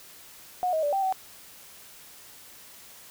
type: tone with pitch steps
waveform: sine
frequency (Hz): 727 / 633 / 582 / 781 / 759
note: F#5 / D#5 / D5 / G5 / F#5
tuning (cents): -31 / +30 / -16 / -7 / +44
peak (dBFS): -23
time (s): 0.63-1.125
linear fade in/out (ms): 0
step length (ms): 99
effects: white hiss -49 dBFS RMS until 3.1 s